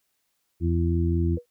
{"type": "harmonic tone", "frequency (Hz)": 84.6, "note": "E2", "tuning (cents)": 45, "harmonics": [1, 2, 3, 4], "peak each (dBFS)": [-22, -28, -32, -28], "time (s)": [0.6, 1.39], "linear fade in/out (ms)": 50}
{"type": "tone with exponential decay", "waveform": "sine", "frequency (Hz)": 483.5, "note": "B4", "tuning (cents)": -37, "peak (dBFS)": -29, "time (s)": [1.37, 1.46], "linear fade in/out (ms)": 5, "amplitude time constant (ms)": 18}
{"effects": ["white hiss -74 dBFS RMS until 1.5 s"]}